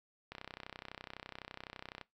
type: click train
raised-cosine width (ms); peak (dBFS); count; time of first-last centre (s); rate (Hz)
0.3; -28; 55; 0.32-2.013; 31.9
effects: noise-tail reverb RT60 0.2 s tail -21 dB re dry